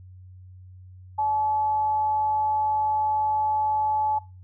sine tone with amplitude modulation, 859 Hz, A5, 42 cents flat, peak -20 dBFS, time 1.18-4.19 s, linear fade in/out 10 ms, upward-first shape sine, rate 280 Hz, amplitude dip 25%, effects noise-tail reverb RT60 0.3 s tail -22 dB re dry + added 92 Hz sine -43 dBFS peak until 4.43 s

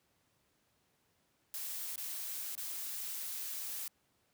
blue noise with dropouts, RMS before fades -41 dBFS, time 1.54-3.88 s, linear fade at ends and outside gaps 2 ms, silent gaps 1.959-1.978 / 2.553-2.577 s, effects pink hiss -75 dBFS RMS until 4.33 s + high-pass 80 Hz 12 dB/octave

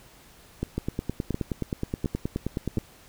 two click trains, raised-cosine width 3 ms, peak -14 / -14 dBFS, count 4 / 20, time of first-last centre 0.63-2.773 / 0.78-2.782 s, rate 1.4 / 9.49 Hz, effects pink hiss -53 dBFS RMS until 3.08 s

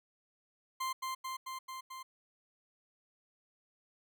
40% pulse tone with echo, 1046.5 Hz, C6, in tune, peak -33 dBFS, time 0.8-0.93 s, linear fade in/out 10 ms, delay 220 ms, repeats 5, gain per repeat -2 dB, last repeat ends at 2.03 s, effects none

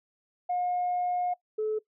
sine tone pair in turn, 717 / 431.5 Hz, F5 / A4, +45 / -34 cents, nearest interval major sixth, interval 879 cents, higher first, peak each -25 dBFS, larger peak neither, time 0.49-1.34 / 1.58-1.79 s, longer first, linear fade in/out 10 ms, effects noise-tail reverb RT60 0.1 s tail -20 dB re dry + tanh soft clip ceiling -22 dBFS

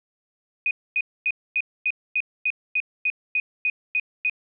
sine tone bursts, 2489 Hz, D#7, in tune, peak -19 dBFS, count 13, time 0.66-4.297 s, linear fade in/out 2 ms, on 49 ms, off 250 ms, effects none

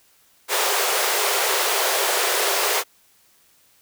pink high-pass noise, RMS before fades -21 dBFS, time 0.48-2.84 s, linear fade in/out 50 ms, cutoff 370 Hz, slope 96 dB/octave, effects white hiss -58 dBFS RMS until 3.81 s

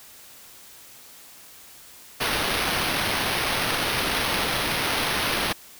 violet noise with sample-and-hold, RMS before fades -25 dBFS, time 2.2-5.53 s, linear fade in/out 10 ms, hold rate 7350 Hz, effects white hiss -47 dBFS RMS until 5.79 s

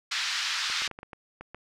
white band-pass noise, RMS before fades -30 dBFS, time 0.11-0.88 s, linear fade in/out 10 ms, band 1200 to 5100 Hz, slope 24 dB/octave
clicks, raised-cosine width 0.5 ms, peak -26 dBFS, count 9, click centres 0.7 / 0.82 / 0.877 / 0.913 / 0.989 / 1.031 / 1.132 / 1.41 / 1.546 s
effects none

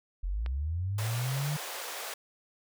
sine linear sweep, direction up, 41.03 to 153 Hz, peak -29 dBFS, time 0.23-1.57 s, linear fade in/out 10 ms
clicks, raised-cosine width 0.3 ms, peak -25 dBFS, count 2, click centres 0.462 / 1.062 s
pink high-pass noise, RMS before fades -39 dBFS, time 0.98-2.14 s, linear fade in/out 5 ms, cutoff 500 Hz, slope 24 dB/octave
effects none

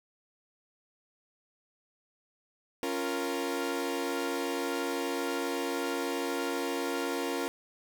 sawtooth chord, Bb minor, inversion first, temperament equal, 277.2 / 349.2 / 466.2 Hz, Db4 / F4 / Bb4, 0 / 0 / 0 cents, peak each -31 dBFS, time 2.83-7.48 s, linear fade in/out 0 ms, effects none

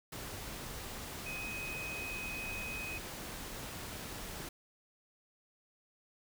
sine tone in noise, 2516 Hz, D#7, 19 cents sharp, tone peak -40 dBFS, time 1.26-2.98 s, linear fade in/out 5 ms, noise pink, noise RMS -44 dBFS, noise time 0.12-4.49 s, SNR +1 dB, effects none

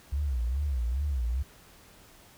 sine tone with vibrato, 65.41 Hz, C2, in tune, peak -26 dBFS, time 0.12-1.43 s, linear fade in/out 10 ms, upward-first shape sine, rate 2.4 Hz, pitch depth 210 cents each way, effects pink hiss -55 dBFS RMS until 2.37 s

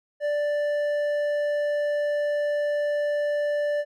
sine tone with hard clipping, 587.3 Hz, D5, in tune, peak -24 dBFS, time 0.2-3.85 s, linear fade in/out 50 ms, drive 6 dB, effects none

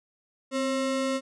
square ring-modulated tone, 400.4 Hz, G4, 37 cents sharp, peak -23 dBFS, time 0.51-1.21 s, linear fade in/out 50 ms, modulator 139 Hz, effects resampled to 22050 Hz

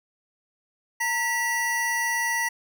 square tone pair together, 919 / 1947.3 Hz, A#5 / B6, -25 / -25 cents, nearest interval octave + minor second, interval 1300 cents, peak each -30 / -25 dBFS, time 1-2.49 s, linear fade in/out 10 ms, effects none

